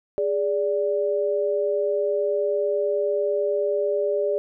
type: tone pair together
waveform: sine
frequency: 412.2 / 583 Hz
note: G#4 / D5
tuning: -13 / -13 cents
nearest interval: tritone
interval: 600 cents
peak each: -23 dBFS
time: 0.18-4.38 s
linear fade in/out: 0 ms
effects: none